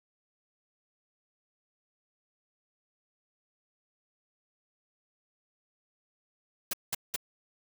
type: noise bursts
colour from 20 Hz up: white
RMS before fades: -31 dBFS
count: 3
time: 6.71-7.162 s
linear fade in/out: 5 ms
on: 24 ms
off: 190 ms
effects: none